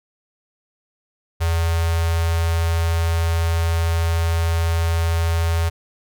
square tone with notch filter, 83.2 Hz, E2, 17 cents sharp, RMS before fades -19 dBFS, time 1.4-5.7 s, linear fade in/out 20 ms, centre 260 Hz, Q 0.76, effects none

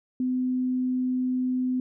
sine tone, 254.1 Hz, B3, 49 cents sharp, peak -23 dBFS, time 0.2-1.8 s, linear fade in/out 2 ms, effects none

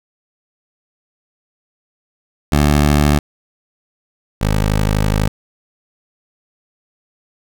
15% pulse tone pair in turn, 73.42 / 52.11 Hz, D2 / G#1, 0 / +7 cents, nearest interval tritone, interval 593 cents, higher first, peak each -4 / -7 dBFS, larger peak first, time 2.52-3.19 / 4.41-5.28 s, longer second, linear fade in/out 5 ms, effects none

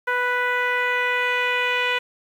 10% pulse tone with low-pass filter sweep, 493.9 Hz, B4, in tune, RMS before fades -22 dBFS, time 0.07-1.99 s, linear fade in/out 10 ms, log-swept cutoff 1600 to 2800 Hz, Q 2.1, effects 8-bit

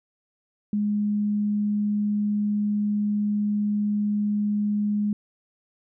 sine tone, 207.7 Hz, G#3, in tune, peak -21 dBFS, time 0.73-5.13 s, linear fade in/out 2 ms, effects none

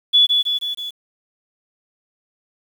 sine tone with echo, 3425 Hz, A7, 47 cents flat, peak -9 dBFS, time 0.13-0.27 s, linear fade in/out 20 ms, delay 160 ms, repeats 4, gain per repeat -4 dB, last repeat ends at 0.91 s, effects 7-bit

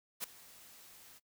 white noise with ADSR envelope, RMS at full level -36 dBFS, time 0.2-1.2 s, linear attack 37 ms, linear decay 6 ms, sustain -21 dB, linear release 32 ms, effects noise-tail reverb RT60 0.1 s tail -21 dB re dry

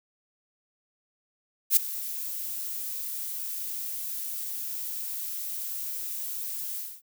violet noise with ADSR envelope, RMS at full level -17 dBFS, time 1.7-7.02 s, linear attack 67 ms, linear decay 6 ms, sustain -17 dB, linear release 260 ms, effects none

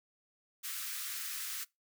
white high-pass noise, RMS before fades -40 dBFS, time 0.63-1.65 s, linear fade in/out 20 ms, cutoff 1200 Hz, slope 48 dB/octave, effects noise-tail reverb RT60 0.2 s tail -23 dB re dry

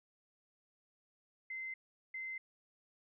sine tone bursts at uneven times, 2069 Hz, C7, 20 cents flat, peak -40 dBFS, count 2, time 1.5-1.74 / 2.14-2.38 s, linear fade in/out 5 ms, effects none

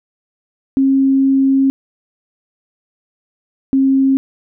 sine tone pair in turn, 269.7 / 268.7 Hz, C#4 / C4, -47 / +46 cents, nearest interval unison, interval 7 cents, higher first, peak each -9 dBFS, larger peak neither, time 0.77-1.7 / 3.73-4.17 s, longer first, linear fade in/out 0 ms, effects none

